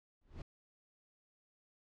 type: noise with exponential growth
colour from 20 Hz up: brown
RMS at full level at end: -39 dBFS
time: 0.21-0.42 s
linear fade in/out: 5 ms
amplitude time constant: 45 ms
effects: low-pass 5000 Hz 12 dB/octave